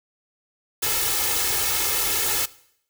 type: noise with comb filter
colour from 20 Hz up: white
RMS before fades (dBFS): -23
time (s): 0.82-2.46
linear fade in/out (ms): 10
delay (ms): 2.3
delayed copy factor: +0.9
effects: noise-tail reverb RT60 0.7 s tail -20 dB re dry

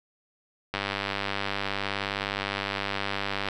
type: click train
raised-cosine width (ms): 0.3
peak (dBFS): -12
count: 274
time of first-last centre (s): 0.74-3.486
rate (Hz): 99.4
effects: none

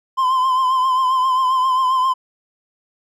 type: tone with vibrato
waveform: triangle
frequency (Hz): 1034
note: C6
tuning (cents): -21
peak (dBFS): -12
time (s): 0.17-2.14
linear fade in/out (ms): 20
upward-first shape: triangle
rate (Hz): 7.5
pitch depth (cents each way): 54
effects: none

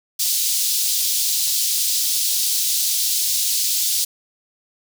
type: high-pass noise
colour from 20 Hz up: pink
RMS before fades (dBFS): -20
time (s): 0.19-4.05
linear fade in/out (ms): 10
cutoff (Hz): 4000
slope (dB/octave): 24
effects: none

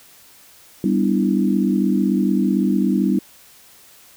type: chord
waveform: sine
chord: E minor seventh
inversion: first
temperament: equal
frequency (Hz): 196 / 246.9 / 293.7 / 329.6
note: G3 / B3 / D4 / E4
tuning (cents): 0 / 0 / 0 / 0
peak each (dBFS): -18 / -21 / -22 / -23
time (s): 0.84-3.19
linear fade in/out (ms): 2
effects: white hiss -48 dBFS RMS until 4.16 s

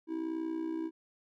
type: tone with amplitude modulation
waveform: triangle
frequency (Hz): 323.9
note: E4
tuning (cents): -30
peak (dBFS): -28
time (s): 0.07-0.91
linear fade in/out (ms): 50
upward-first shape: sine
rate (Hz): 61.3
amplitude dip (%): 70
effects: none

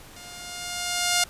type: tone with level ramp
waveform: 5% pulse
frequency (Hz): 708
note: F5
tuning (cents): +23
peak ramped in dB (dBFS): -32 to -7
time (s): 0.16-1.24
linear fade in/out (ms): 5
effects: pink hiss -47 dBFS RMS until 1.29 s + resampled to 32000 Hz

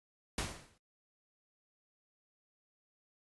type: noise with exponential decay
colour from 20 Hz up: pink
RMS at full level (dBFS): -33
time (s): 0.38-0.78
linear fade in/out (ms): 2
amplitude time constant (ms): 86
effects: noise-tail reverb RT60 0.1 s tail -18 dB re dry + resampled to 24000 Hz

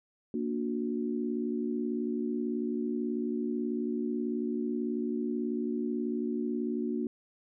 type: chord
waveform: sine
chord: Bb augmented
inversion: none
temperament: just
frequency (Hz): 233.1 / 291.4 / 364.2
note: Bb3 / D4 / F#4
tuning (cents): 0 / -13 / -27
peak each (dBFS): -32 / -35 / -35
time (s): 0.34-7.07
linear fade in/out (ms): 2
effects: none

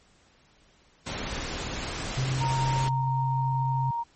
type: noise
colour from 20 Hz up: pink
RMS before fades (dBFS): -33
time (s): 1.06-2.89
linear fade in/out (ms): 10
type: tone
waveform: sine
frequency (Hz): 131.1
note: C3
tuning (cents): +4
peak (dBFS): -25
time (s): 2.17-3.91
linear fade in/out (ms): 5
type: tone with pitch glide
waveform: sine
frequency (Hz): 929 to 934.4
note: A#5 to A#5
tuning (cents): -6 to +4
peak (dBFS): -27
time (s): 2.4-4.04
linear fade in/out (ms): 20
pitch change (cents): +10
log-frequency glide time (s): 3.82-3.89
effects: pink hiss -61 dBFS RMS until 4.15 s + MP3 32 kbps

